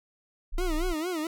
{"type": "tone", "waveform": "sine", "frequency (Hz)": 29.77, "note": "A#0", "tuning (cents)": 37, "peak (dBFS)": -27, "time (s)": [0.52, 0.94], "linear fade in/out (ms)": 20}
{"type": "tone with vibrato", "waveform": "40% pulse", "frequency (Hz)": 335.5, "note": "E4", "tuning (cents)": 31, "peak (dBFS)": -28, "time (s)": [0.58, 1.27], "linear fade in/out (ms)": 2, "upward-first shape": "sine", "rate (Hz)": 4.4, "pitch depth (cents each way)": 170}
{"effects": []}